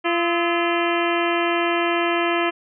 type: harmonic tone with a mistuned harmonic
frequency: 342.6 Hz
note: F4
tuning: 33 cents flat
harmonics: 1 / 2 / 3 / 4 / 5 / 6 / 7 / 8 / 9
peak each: -22 / -25 / -27 / -28 / -29 / -30 / -30 / -31 / -32 dBFS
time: 0.04-2.51 s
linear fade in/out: 20 ms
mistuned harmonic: 4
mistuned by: -96 cents
effects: none